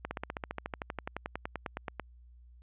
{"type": "slowing click train", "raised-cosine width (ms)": 0.5, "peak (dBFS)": -20, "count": 24, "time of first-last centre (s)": [0.05, 1.997], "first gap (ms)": 60, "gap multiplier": 1.03, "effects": ["added 60 Hz sine -53 dBFS peak until 2.62 s", "resampled to 8000 Hz"]}